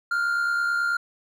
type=tone pair together; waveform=triangle; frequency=1396.9 / 1466.1 Hz; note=F6 / F#6; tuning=0 / -16 cents; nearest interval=minor second; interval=84 cents; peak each=-20 / -31 dBFS; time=0.11-0.97 s; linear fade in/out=5 ms; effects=none